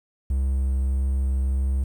triangle tone with vibrato, 66.5 Hz, C2, 29 cents sharp, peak -18 dBFS, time 0.3-1.84 s, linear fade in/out 5 ms, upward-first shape triangle, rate 1.6 Hz, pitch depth 10 cents each way, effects 9-bit

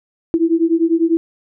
sine beating tone pair, 325.7 / 335.7 Hz, E4 / E4, -21 / +32 cents, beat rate 10 Hz, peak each -15 dBFS, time 0.34-1.17 s, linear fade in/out 0 ms, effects none

